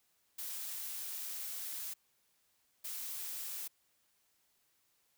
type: noise bursts at uneven times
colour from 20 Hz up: blue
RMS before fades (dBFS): -42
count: 2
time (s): 0.38-1.94 / 2.84-3.68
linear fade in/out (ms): 10
effects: white hiss -75 dBFS RMS until 5.17 s